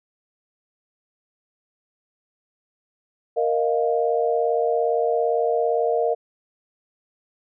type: chord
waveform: sine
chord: Bb suspended fourth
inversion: none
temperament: just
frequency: 466.2 / 621.6 / 699.2 Hz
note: Bb4 / Eb5 / F5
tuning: 0 / -2 / +2 cents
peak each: -21 / -24 / -24 dBFS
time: 3.36-6.15 s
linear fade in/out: 20 ms
effects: none